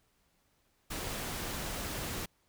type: noise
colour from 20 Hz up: pink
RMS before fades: -38 dBFS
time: 0.9-2.26 s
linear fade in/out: 10 ms
effects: pink hiss -73 dBFS RMS until 2.48 s